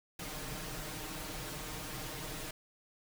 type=noise with comb filter; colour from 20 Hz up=pink; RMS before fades=-42 dBFS; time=0.19-2.51 s; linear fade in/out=5 ms; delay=6.5 ms; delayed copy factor=+0.8; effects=none